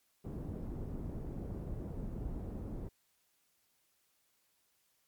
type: low-pass noise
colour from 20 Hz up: pink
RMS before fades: -41 dBFS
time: 0.24-2.89 s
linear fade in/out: 10 ms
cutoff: 360 Hz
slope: 12 dB/octave
effects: white hiss -75 dBFS RMS until 5.07 s + MP3 96 kbps